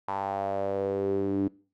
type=tone with band-pass filter sweep; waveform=sawtooth; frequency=98.4 Hz; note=G2; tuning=7 cents sharp; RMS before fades=-29 dBFS; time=0.08-1.48 s; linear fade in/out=5 ms; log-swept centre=930 to 290 Hz; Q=5.4; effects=noise-tail reverb RT60 0.4 s tail -22 dB re dry